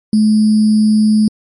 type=tone with sample-and-hold; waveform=sine; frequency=214.8 Hz; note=A3; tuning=41 cents flat; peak=-7 dBFS; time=0.13-1.28 s; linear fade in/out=2 ms; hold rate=4900 Hz; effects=MP3 48 kbps